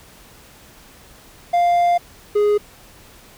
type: tone pair in turn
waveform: triangle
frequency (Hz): 698.5 / 415.3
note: F5 / G#4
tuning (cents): 0 / 0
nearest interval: major sixth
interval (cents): 900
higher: first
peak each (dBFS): -11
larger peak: neither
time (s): 1.53-1.98 / 2.35-2.58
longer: first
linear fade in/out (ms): 10
effects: pink hiss -46 dBFS RMS until 3.37 s